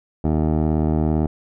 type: tone with low-pass filter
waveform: 15% pulse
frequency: 77.78 Hz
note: D#2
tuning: in tune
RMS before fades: -19 dBFS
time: 0.24-1.27 s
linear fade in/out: 5 ms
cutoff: 570 Hz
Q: 1.5
effects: none